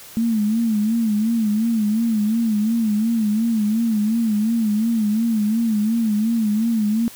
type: tone with vibrato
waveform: sine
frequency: 220 Hz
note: A3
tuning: in tune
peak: -16 dBFS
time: 0.17-7.08 s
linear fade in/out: 0 ms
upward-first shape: sine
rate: 2.8 Hz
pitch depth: 100 cents each way
effects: white hiss -41 dBFS RMS until 7.15 s